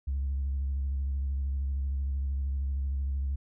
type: tone with vibrato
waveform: sine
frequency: 68.4 Hz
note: C#2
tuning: 23 cents flat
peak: -26 dBFS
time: 0.07-3.36 s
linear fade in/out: 10 ms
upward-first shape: square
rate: 13 Hz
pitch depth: 37 cents each way
effects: tanh soft clip ceiling -25 dBFS